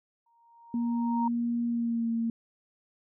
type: tone with exponential growth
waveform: sine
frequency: 932.3 Hz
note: A#5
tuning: in tune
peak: -26 dBFS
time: 0.26-1.28 s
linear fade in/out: 5 ms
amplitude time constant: 220 ms
type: tone with pitch glide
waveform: sine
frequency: 236.4 to 229.5 Hz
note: A#3 to A#3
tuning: +24 to -27 cents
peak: -26 dBFS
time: 0.74-2.3 s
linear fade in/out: 2 ms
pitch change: -51 cents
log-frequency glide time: 1.67-2.1 s
effects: none